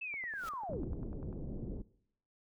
sine linear sweep, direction down, 2661 to 201 Hz, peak -38 dBFS, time 0.01-0.85 s, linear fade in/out 10 ms
click train, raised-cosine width 1 ms, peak -39 dBFS, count 13, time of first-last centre 0.14-1.328 s, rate 10.1 Hz
pink noise with exponential growth, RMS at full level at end -45 dBFS, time 0.28-0.49 s, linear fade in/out 2 ms, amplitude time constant 44 ms
pink low-pass noise, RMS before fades -41 dBFS, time 0.69-1.82 s, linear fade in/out 5 ms, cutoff 430 Hz, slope 24 dB/octave
effects noise-tail reverb RT60 0.7 s tail -20 dB re dry

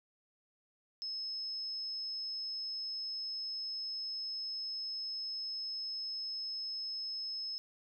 sine tone, 5190 Hz, E8, 28 cents flat, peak -37 dBFS, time 1.02-7.58 s, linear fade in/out 0 ms, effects none

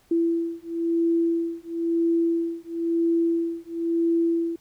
sine beating tone pair, 334.1 / 335.09 Hz, E4 / E4, +23 / +28 cents, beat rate 0.99 Hz, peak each -24 / -24 dBFS, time 0.11-4.56 s, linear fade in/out 5 ms, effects pink hiss -61 dBFS RMS until 4.6 s

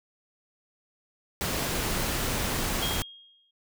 pink noise, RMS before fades -29 dBFS, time 1.41-3.02 s, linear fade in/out 0 ms
sine tone with exponential decay, 3253 Hz, G#7, 37 cents flat, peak -28 dBFS, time 2.82-3.51 s, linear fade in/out 5 ms, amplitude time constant 150 ms
effects none

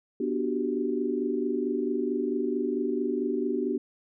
sine chord, G major seventh, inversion first, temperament just, 245 / 294 / 367.5 / 392 Hz, B3 / D4 / F#4 / G4, -14 / +2 / -12 / 0 cents, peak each -31 dBFS, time 0.2-3.78 s, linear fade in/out 5 ms, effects none

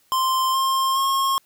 square tone with pitch steps, 1045 / 1062.7 / 1080.6 Hz, C6 / C6 / C#6, -2 / +27 / -44 cents, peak -19 dBFS, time 0.12-1.38 s, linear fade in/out 0 ms, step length 420 ms, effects white hiss -61 dBFS RMS until 1.45 s

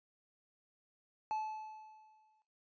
triangle tone with exponential decay, 866 Hz, A5, 28 cents flat, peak -31 dBFS, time 1.31-2.42 s, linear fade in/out 0 ms, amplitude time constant 240 ms, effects noise-tail reverb RT60 0.4 s tail -19 dB re dry + resampled to 16000 Hz

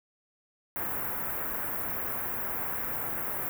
white band-stop noise, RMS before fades -33 dBFS, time 0.76-3.49 s, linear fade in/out 0 ms, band 1800 to 14000 Hz, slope 24 dB/octave, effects none

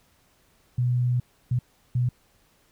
sine tone bursts at uneven times, 123.47 Hz, B2, in tune, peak -20 dBFS, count 3, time 0.78-1.2 / 1.51-1.59 / 1.95-2.09 s, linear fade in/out 5 ms, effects pink hiss -63 dBFS RMS until 2.71 s

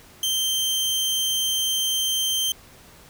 sawtooth tone, 3136 Hz, G7, in tune, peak -18 dBFS, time 0.23-2.52 s, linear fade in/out 2 ms, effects pink hiss -49 dBFS RMS until 3.09 s

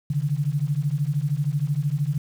sine beating tone pair, 138.59 / 151.59 Hz, C#3 / D#3, 0 / -45 cents, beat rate 13 Hz, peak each -24 / -24 dBFS, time 0.1-2.18 s, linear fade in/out 5 ms, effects 8-bit

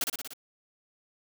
white noise with echo, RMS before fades -28 dBFS, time 0.01-0.04 s, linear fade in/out 2 ms, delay 59 ms, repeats 5, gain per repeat -3 dB, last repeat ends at 0.335 s, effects none

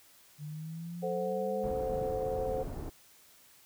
sine linear sweep, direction up, 146.83 to 207.7 Hz, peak -38 dBFS, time 0.38-1.73 s, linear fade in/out 50 ms
sine chord, F# diminished, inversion first, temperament equal, 440 / 523.3 / 740 Hz, A4 / C5 / F#5, 0 / 0 / 0 cents, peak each -36 / -33 / -39 dBFS, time 1.02-2.64 s, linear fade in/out 20 ms
pink low-pass noise, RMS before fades -40 dBFS, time 1.63-2.9 s, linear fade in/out 10 ms, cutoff 610 Hz, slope 12 dB/octave
effects white hiss -60 dBFS RMS until 3.65 s

